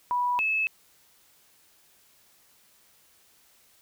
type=tone pair in turn; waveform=sine; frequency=980 / 2600 Hz; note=B5 / E7; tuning=-14 / -24 cents; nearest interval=octave + perfect fourth; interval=1690 cents; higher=second; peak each=-23 dBFS; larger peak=neither; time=0.11-0.39 / 0.39-0.67 s; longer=neither; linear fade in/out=0 ms; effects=white hiss -61 dBFS RMS until 3.81 s